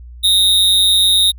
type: tone with amplitude modulation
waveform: square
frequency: 3729 Hz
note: A#7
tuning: in tune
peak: -7 dBFS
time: 0.23-1.32 s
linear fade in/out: 20 ms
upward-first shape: sine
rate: 191 Hz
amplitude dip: 65%
effects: added 60 Hz sine -32 dBFS peak until 1.38 s